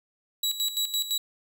sawtooth tone with tremolo, 3900 Hz, B7, 23 cents flat, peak -21 dBFS, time 0.43-1.18 s, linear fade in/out 5 ms, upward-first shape square, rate 5.9 Hz, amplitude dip 70%, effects none

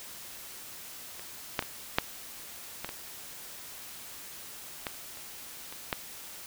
clicks, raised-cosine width 0.3 ms, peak -27 / -10 / -20 / -6 / -18 / -21 / -16 / -30 / -27 / -12 dBFS, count 10, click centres 1.195 / 1.592 / 1.625 / 1.985 / 2.846 / 2.891 / 4.868 / 5.172 / 5.725 / 5.928 s, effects white hiss -45 dBFS RMS until 6.46 s

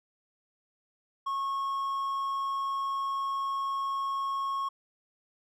triangle tone, 1094 Hz, C#6, 23 cents flat, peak -27 dBFS, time 1.26-4.69 s, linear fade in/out 10 ms, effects none

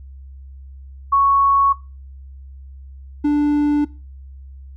sine / triangle tone pair in turn, 1109 / 293.7 Hz, C#6 / D4, 0 / 0 cents, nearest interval octave + major seventh, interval 2300 cents, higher first, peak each -11 dBFS, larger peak neither, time 1.12-1.73 / 3.24-3.85 s, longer neither, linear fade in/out 10 ms, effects noise-tail reverb RT60 0.3 s tail -20 dB re dry + added 67 Hz sine -35 dBFS peak until 4.76 s

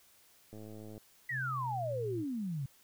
click train, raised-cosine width 2 ms, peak -36 dBFS, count 49, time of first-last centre 0.53-0.979 s, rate 107 Hz
sine exponential sweep, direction down, 1993 to 127.8 Hz, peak -34 dBFS, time 1.29-2.66 s, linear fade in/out 5 ms
sine tone with pitch glide, 130.7 to 116.44 Hz, C3 to A#2, -1 to -2 cents, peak -38 dBFS, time 1.3-2.25 s, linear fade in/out 50 ms, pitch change -201 cents, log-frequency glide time 1.5-2.06 s
effects white hiss -64 dBFS RMS until 2.83 s

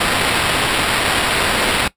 violet noise with sample-and-hold, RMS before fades -17 dBFS, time 0-1.88 s, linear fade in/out 5 ms, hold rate 6300 Hz, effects noise-tail reverb RT60 0.1 s tail -18 dB re dry + resampled to 32000 Hz

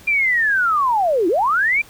sine linear two-way sweep, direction down then up, 2409 to 316.5 to 2409 Hz, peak -14 dBFS, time 0.07-1.82 s, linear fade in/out 10 ms, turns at 1.28 s, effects pink hiss -45 dBFS RMS until 1.89 s

